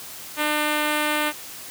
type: tone with notch filter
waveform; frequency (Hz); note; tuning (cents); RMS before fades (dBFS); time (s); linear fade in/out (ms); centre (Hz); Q
5% pulse; 300.8; D4; +42; -23; 0.36-1.33; 50; 5700; 0.84
effects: white hiss -38 dBFS RMS until 1.7 s + high-pass 60 Hz 12 dB/octave